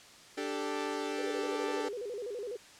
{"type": "chord", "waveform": "sawtooth", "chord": "D suspended fourth", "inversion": "none", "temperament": "equal", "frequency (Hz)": [293.7, 392, 440], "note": ["D4", "G4", "A4"], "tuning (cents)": [0, 0, 0], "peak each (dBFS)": -34, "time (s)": [0.37, 1.89], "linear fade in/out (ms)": 10}
{"type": "tone with vibrato", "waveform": "sine", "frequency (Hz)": 446.1, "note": "A4", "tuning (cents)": 24, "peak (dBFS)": -36, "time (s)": [1.18, 2.57], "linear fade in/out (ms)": 10, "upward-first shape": "square", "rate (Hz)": 12, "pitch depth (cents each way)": 160}
{"effects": ["white hiss -54 dBFS RMS until 2.79 s", "low-pass 7000 Hz 12 dB/octave"]}